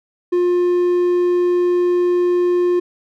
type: tone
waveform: triangle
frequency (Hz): 354.6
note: F4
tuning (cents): +26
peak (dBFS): -11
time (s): 0.32-2.8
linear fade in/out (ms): 10
effects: none